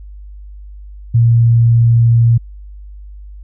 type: tone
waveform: sine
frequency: 116.54 Hz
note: A#2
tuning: in tune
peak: -6 dBFS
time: 1.14-2.38 s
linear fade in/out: 10 ms
effects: added 50 Hz sine -30 dBFS peak until 3.43 s